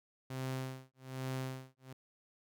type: tone with tremolo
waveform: sawtooth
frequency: 130.81 Hz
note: C3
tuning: in tune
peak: -32 dBFS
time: 0.3-1.93 s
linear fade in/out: 5 ms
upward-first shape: sine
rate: 1.2 Hz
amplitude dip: 100%
effects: none